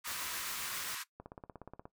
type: band-pass noise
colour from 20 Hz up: pink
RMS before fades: -42 dBFS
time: 0.04-1.04 s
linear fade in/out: 20 ms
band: 960 to 15000 Hz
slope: 96 dB/octave
type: noise with tremolo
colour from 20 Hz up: white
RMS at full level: -42 dBFS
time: 0.07-0.95 s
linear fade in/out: 2 ms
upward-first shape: sine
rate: 7.5 Hz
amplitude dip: 30%
type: click train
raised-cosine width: 1 ms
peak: -32 dBFS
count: 12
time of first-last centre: 1.2-1.855 s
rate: 16.8 Hz
effects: noise-tail reverb RT60 0.1 s tail -17 dB re dry